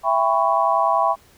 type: chord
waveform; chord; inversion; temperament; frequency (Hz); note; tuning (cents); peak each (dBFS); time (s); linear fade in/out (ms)
sine; C# half-diminished seventh; first; just; 665.2 / 798.3 / 997.9 / 1108.7; E5 / G5 / B5 / C#6; +16 / +31 / +18 / 0; -21; 0.03-1.16; 50
effects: pink hiss -53 dBFS RMS until 1.37 s